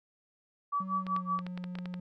sine tone with tremolo, 1147 Hz, D6, 41 cents flat, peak -27 dBFS, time 0.72-1.43 s, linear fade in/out 10 ms, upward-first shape sine, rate 5.3 Hz, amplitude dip 100%
triangle tone with pitch glide, 188.8 to 179.86 Hz, F#3 to F#3, +35 to -49 cents, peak -35 dBFS, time 0.8-2 s, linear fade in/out 5 ms, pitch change -84 cents, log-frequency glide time 0.94-1.3 s
clicks, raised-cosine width 0.3 ms, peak -26 dBFS, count 10, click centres 1.067 / 1.164 / 1.39 / 1.466 / 1.576 / 1.641 / 1.754 / 1.787 / 1.857 / 1.941 s
effects none

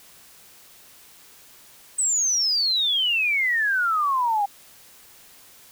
sine exponential sweep, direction down, 8210 to 790 Hz, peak -19 dBFS, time 1.98-4.46 s, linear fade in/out 10 ms, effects white hiss -50 dBFS RMS until 5.71 s

